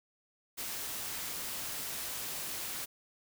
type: noise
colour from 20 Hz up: white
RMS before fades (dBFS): -39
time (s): 0.57-2.86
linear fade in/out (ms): 20
effects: none